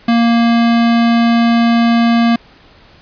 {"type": "tone", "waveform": "square", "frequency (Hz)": 233.1, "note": "A#3", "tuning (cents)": 0, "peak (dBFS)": -9, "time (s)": [0.08, 2.36], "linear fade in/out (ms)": 5, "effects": ["pink hiss -44 dBFS RMS until 3.01 s", "resampled to 11025 Hz"]}